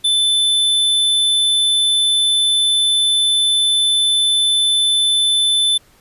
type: tone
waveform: square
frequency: 3520 Hz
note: A7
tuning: in tune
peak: -13 dBFS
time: 0.04-5.78 s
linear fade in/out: 10 ms
effects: pink hiss -52 dBFS RMS until 6 s + resampled to 32000 Hz